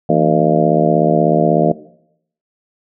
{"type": "harmonic tone with a mistuned harmonic", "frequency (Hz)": 76.4, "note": "D#2", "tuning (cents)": -31, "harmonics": [2, 3, 4, 5, 6, 7, 8, 9], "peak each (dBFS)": [-17, -18, -19, -20, -18, -22, -17, -18], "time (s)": [0.09, 1.72], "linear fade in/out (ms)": 5, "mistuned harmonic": 2, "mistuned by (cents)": 140, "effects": ["noise-tail reverb RT60 0.7 s tail -17 dB re dry"]}